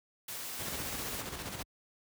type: noise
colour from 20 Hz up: white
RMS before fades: -41 dBFS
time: 0.28-1.21 s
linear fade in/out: 5 ms
type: noise with tremolo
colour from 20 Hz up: pink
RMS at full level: -39 dBFS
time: 0.59-1.63 s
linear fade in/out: 5 ms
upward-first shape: square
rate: 15 Hz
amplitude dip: 40%
effects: high-pass 60 Hz 12 dB/octave